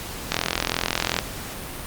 click train, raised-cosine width 0.2 ms, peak -3 dBFS, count 38, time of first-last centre 0.32-1.189 s, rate 42.6 Hz, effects pink hiss -34 dBFS RMS until 1.86 s + Opus 48 kbps

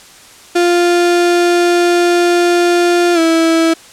35% pulse tone with pitch glide, 349.2 to 327.7 Hz, F4 to E4, 0 to -10 cents, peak -7 dBFS, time 0.55-3.74 s, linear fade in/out 10 ms, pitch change -110 cents, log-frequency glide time 3.14-3.19 s, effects white hiss -39 dBFS RMS until 3.92 s + low-pass 9000 Hz 12 dB/octave

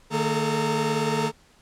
45% pulse tone cluster, 153.8 / 227.8 / 425.7 / 444 / 921 Hz, D#3 / A#3 / G#4 / A4 / A#5, -20 / -40 / +43 / +16 / -21 cents, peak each -29 dBFS, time 0.1-1.32 s, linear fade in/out 50 ms, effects pink hiss -57 dBFS RMS until 1.61 s + low-pass 9000 Hz 12 dB/octave

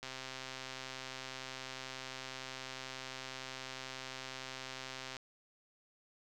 click train, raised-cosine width 0.2 ms, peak -26 dBFS, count 674, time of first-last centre 0.03-5.167 s, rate 131 Hz, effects none

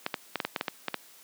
clicks, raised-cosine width 0.3 ms, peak -12 dBFS, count 10, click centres 0.064 / 0.142 / 0.357 / 0.402 / 0.45 / 0.562 / 0.611 / 0.682 / 0.883 / 0.943 s, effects white hiss -54 dBFS RMS until 1.23 s + high-pass 200 Hz 12 dB/octave

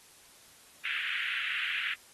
white band-pass noise, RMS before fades -34 dBFS, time 0.85-1.94 s, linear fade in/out 2 ms, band 1500 to 3000 Hz, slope 48 dB/octave, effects white hiss -57 dBFS RMS until 2.13 s + AAC 32 kbps

